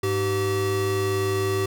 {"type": "tone pair together", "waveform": "square", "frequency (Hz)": [101.9, 384.7], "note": ["G#2", "G4"], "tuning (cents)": [-32, -33], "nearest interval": "octave + major seventh", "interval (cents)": 2299, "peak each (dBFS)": [-27, -24], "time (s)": [0.03, 1.66], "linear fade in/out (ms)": 5, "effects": []}